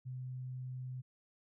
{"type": "tone", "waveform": "sine", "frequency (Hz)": 127.8, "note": "C3", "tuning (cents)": -40, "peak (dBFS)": -40, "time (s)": [0.05, 1.02], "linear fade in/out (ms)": 20, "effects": []}